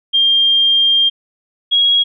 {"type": "tone pair in turn", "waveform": "sine", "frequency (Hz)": [3200, 3305], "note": ["G7", "G#7"], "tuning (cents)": [35, -9], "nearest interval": "minor second", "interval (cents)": 56, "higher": "second", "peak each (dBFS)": -9, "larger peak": "neither", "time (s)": [[0.13, 1.1], [1.71, 2.04]], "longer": "first", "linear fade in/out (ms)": 20, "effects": []}